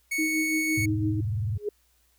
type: tone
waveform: 45% pulse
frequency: 2217 Hz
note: C#7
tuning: in tune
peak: -26 dBFS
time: 0.11-0.86 s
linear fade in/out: 10 ms
type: tone with tremolo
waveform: sine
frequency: 313.1 Hz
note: D#4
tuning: 11 cents sharp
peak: -24 dBFS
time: 0.18-1.21 s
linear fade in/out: 10 ms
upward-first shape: sine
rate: 5.9 Hz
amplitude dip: 55%
type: tone with vibrato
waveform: sine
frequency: 104.8 Hz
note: G#2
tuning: 16 cents sharp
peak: -25 dBFS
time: 0.77-1.58 s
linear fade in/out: 10 ms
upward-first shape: square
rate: 20 Hz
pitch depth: 220 cents each way
type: tone with exponential growth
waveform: sine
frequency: 415.3 Hz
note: G#4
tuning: in tune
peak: -22 dBFS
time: 1.55-1.69 s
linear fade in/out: 5 ms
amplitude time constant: 30 ms
effects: added 60 Hz sine -67 dBFS peak until 2.18 s + white hiss -67 dBFS RMS until 2.18 s

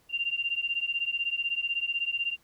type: beating tone pair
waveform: sine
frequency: 2775 / 2791 Hz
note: F7 / F7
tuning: -12 / -2 cents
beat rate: 16 Hz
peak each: -30 / -31 dBFS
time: 0.09-2.37 s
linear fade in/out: 50 ms
effects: pink hiss -65 dBFS RMS until 2.43 s

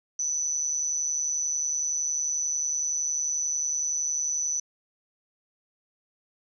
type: tone with amplitude modulation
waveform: sine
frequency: 5990 Hz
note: F#8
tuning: 20 cents sharp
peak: -22 dBFS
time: 0.19-4.6 s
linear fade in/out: 5 ms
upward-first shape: sine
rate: 151 Hz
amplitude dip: 70%
effects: none

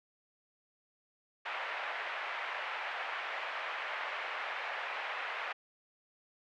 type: band-pass noise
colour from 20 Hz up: white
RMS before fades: -39 dBFS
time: 1.45-5.53 s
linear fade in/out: 10 ms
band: 590 to 2400 Hz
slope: 24 dB/octave
effects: none

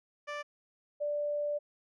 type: tone pair in turn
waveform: 15% pulse / sine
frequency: 587.3 / 587.3 Hz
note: D5 / D5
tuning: 0 / 0 cents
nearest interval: unison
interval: 0 cents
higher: neither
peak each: -30 / -30 dBFS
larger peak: neither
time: 0.27-0.43 / 1-1.59 s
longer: second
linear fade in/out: 20 ms
effects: low-pass 4000 Hz 12 dB/octave

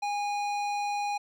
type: tone with hard clipping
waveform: sine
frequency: 820 Hz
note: G#5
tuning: 22 cents flat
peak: -30 dBFS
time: 0.02-1.18 s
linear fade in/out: 10 ms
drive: 14 dB
effects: none

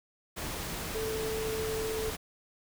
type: tone in noise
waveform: sine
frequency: 440 Hz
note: A4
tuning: in tune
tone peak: -32 dBFS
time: 0.94-2.11 s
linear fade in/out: 20 ms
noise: pink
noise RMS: -37 dBFS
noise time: 0.36-2.17 s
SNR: +2 dB
effects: none

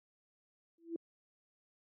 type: tone with exponential growth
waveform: sine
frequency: 333.7 Hz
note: E4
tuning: 21 cents sharp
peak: -32 dBFS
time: 0.78-0.96 s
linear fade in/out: 2 ms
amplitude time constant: 39 ms
effects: high-pass 200 Hz 12 dB/octave

